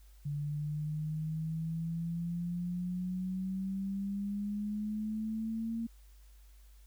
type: exponential sweep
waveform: sine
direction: up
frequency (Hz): 144.4 to 230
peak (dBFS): -33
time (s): 0.25-5.87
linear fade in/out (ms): 10
effects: added 50 Hz sine -54 dBFS peak until 6.86 s + white hiss -68 dBFS RMS until 6.86 s